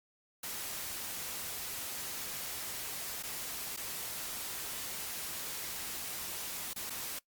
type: noise with dropouts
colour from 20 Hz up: white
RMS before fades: -40 dBFS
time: 0.43-7.19 s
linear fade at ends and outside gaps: 5 ms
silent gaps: 3.227-3.234 / 3.764-3.773 / 6.734-6.76 / 6.898-6.903 s
effects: noise-tail reverb RT60 0.1 s tail -21 dB re dry + Opus 48 kbps